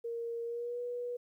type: tone with pitch glide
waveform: sine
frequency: 466 to 486.1 Hz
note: A#4 to B4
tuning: -1 to -28 cents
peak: -35 dBFS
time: 0.04-1.17 s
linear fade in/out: 10 ms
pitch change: +73 cents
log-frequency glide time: 0.44-0.8 s
effects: 12-bit